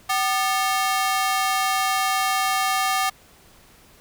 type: ring-modulated tone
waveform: sawtooth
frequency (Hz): 987.8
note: B5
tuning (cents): 0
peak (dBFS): -13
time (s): 0.09-3.1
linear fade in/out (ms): 10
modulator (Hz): 224
effects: pink hiss -52 dBFS RMS until 4 s